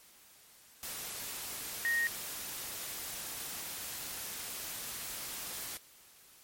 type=tone in noise; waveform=sine; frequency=1864.7 Hz; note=A#6; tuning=in tune; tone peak=-28 dBFS; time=1.85-2.07 s; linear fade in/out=0 ms; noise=white; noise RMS=-41 dBFS; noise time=0.83-5.77 s; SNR=+10 dB; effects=white hiss -59 dBFS RMS until 6.43 s + MP3 64 kbps